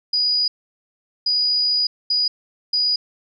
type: tone bursts at uneven times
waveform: sine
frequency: 4917 Hz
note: D#8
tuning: 21 cents flat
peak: -16 dBFS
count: 4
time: 0.13-0.48 / 1.26-1.87 / 2.1-2.28 / 2.73-2.96 s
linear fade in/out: 5 ms
effects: none